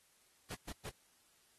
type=noise bursts; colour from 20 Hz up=pink; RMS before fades=-45 dBFS; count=3; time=0.5-0.899 s; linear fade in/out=10 ms; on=53 ms; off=120 ms; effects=white hiss -70 dBFS RMS until 1.58 s + AAC 32 kbps